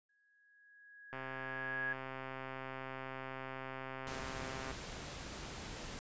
sine tone with exponential growth, 1661.2 Hz, G#6, in tune, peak -34 dBFS, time 0.09-1.93 s, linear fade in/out 5 ms, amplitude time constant 400 ms
click train, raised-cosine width 0.5 ms, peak -29 dBFS, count 474, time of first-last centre 1.13-4.713 s, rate 132 Hz
pink noise, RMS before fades -46 dBFS, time 4.07-5.99 s, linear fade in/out 0 ms
effects resampled to 16000 Hz

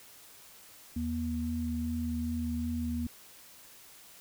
sine tone pair together, 80.62 / 239.3 Hz, E2 / A#3, -38 / +46 cents, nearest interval octave + perfect fifth, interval 1884 cents, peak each -35 / -32 dBFS, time 0.96-3.07 s, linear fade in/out 5 ms, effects white hiss -54 dBFS RMS until 4.2 s

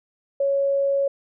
sine tone, 555 Hz, C#5, 2 cents sharp, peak -18 dBFS, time 0.4-1.08 s, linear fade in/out 5 ms, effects none

